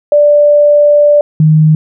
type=tone pair in turn; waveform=sine; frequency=587.3 / 155.56 Hz; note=D5 / D#3; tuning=0 / 0 cents; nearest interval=octave + major seventh; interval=2300 cents; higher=first; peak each=-3 dBFS; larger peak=neither; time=0.12-1.21 / 1.4-1.75 s; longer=first; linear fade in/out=2 ms; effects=none